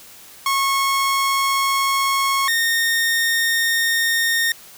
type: tone pair in turn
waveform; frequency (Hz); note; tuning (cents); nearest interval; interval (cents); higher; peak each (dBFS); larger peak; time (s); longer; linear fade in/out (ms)
sawtooth; 1094 / 1839.9; C#6 / A#6; -23 / -23; major sixth; 900; second; -13; neither; 0.46-2.48 / 2.48-4.52; second; 2
effects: white hiss -43 dBFS RMS until 4.77 s